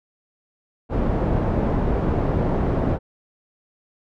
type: low-pass noise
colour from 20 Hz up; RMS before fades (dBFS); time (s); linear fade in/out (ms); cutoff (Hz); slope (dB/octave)
pink; -21; 0.89-2.99; 50; 700; 12
effects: none